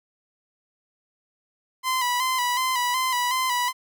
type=tone with vibrato; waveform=sawtooth; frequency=1006 Hz; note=B5; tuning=32 cents sharp; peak=-18 dBFS; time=1.83-3.73 s; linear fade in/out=50 ms; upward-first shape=square; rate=2.7 Hz; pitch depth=46 cents each way; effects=none